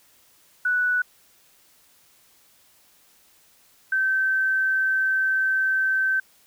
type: tone pair in turn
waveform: sine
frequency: 1480 / 1545.5 Hz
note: F#6 / G6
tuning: 0 / -25 cents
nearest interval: minor second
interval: 75 cents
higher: second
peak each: -19 dBFS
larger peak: neither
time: 0.65-1.02 / 3.92-6.2 s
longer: second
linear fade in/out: 5 ms
effects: white hiss -58 dBFS RMS until 6.46 s